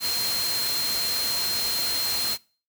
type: tone in noise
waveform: sine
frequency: 4186 Hz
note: C8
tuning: in tune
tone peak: -25 dBFS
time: 0-2.38 s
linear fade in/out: 50 ms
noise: white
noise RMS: -29 dBFS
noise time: 0-2.38 s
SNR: +1 dB
effects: noise-tail reverb RT60 0.4 s tail -24 dB re dry